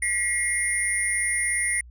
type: tone cluster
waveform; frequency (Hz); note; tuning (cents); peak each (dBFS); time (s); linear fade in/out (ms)
sine; 1932 / 2133 / 9510; B6 / C7 / D9; -39 / +33 / +21; -26 / -25 / -25; 0.02-1.81; 5
effects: tanh soft clip ceiling -16 dBFS + added 60 Hz sine -43 dBFS peak until 1.9 s